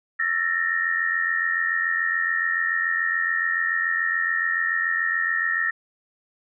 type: tone cluster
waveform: sine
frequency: 1332 / 1779 / 1866 Hz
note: E6 / A6 / A#6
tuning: +18 / +19 / +1 cents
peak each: -31 / -25 / -23 dBFS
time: 0.19-5.71 s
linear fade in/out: 10 ms
effects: none